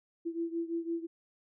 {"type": "beating tone pair", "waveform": "sine", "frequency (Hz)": [332.9, 338.8], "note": ["E4", "E4"], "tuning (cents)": [17, 48], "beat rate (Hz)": 5.9, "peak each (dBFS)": [-34, -37], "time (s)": [0.25, 1.07], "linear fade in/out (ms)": 20, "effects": []}